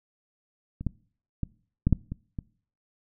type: clicks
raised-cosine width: 5 ms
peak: -23 / -14 / -16 / -9 / -7 / -20 / -20 dBFS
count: 7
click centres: 0.81 / 0.867 / 1.433 / 1.87 / 1.927 / 2.12 / 2.388 s
effects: noise-tail reverb RT60 0.5 s tail -23 dB re dry